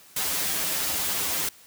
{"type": "noise with comb filter", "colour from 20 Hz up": "white", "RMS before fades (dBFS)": -27, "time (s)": [0.16, 1.49], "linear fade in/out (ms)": 5, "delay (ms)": 8.4, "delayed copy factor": -1, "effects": ["white hiss -52 dBFS RMS until 1.66 s", "high-pass 60 Hz 12 dB/octave"]}